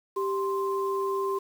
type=tone pair together; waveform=sine; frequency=392 / 1046.5 Hz; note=G4 / C6; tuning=0 / 0 cents; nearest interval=octave + perfect fourth; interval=1700 cents; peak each=-27 / -30 dBFS; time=0.16-1.39 s; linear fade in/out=10 ms; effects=8-bit